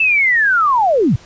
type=linear sweep; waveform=sine; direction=down; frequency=2671 to 89 Hz; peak=-10 dBFS; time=0-1.16 s; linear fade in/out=5 ms; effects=pink hiss -43 dBFS RMS until 1.25 s + resampled to 16000 Hz